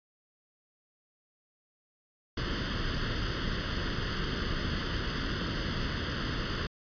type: noise with comb filter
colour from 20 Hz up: pink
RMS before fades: -32 dBFS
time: 2.37-6.67 s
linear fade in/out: 5 ms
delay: 0.63 ms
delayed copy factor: +0.75
effects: resampled to 11025 Hz